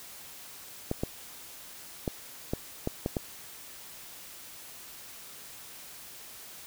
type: clicks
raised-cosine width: 2 ms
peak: -15 dBFS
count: 7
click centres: 0.914 / 1.035 / 2.078 / 2.535 / 2.874 / 3.061 / 3.168 s
effects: white hiss -47 dBFS RMS until 6.66 s